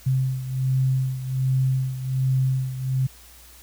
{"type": "beating tone pair", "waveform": "sine", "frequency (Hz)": [130.81, 132.11], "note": ["C3", "C3"], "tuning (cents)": [0, 17], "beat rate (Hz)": 1.3, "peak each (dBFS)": [-21, -26], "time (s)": [0.06, 3.07], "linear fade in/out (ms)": 10, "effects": ["added 60 Hz sine -50 dBFS peak until 3.62 s", "white hiss -49 dBFS RMS until 3.62 s"]}